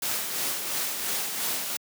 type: noise with tremolo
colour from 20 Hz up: white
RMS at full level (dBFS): -28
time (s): 0.02-1.77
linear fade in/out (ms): 5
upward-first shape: sine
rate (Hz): 2.9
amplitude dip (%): 40
effects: high-pass 150 Hz 12 dB/octave